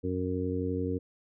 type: harmonic tone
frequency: 91.7 Hz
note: F#2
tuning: 15 cents flat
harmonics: 1 / 2 / 3 / 4 / 5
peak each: -34 / -38 / -33 / -38 / -34 dBFS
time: 0.03-0.99 s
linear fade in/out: 20 ms
effects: none